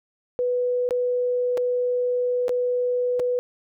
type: tone with dropouts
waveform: sine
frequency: 493.9 Hz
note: B4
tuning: in tune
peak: -20 dBFS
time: 0.39-3.39 s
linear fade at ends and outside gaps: 0 ms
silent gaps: 0.89-0.908 / 1.573-1.577 / 2.482-2.493 / 3.195-3.199 s
effects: none